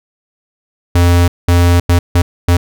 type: tone bursts at uneven times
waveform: square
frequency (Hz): 87.2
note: F2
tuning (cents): -2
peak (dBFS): -7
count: 5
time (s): 0.95-1.28 / 1.48-1.8 / 1.89-1.99 / 2.15-2.22 / 2.48-2.57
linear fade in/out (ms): 5
effects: none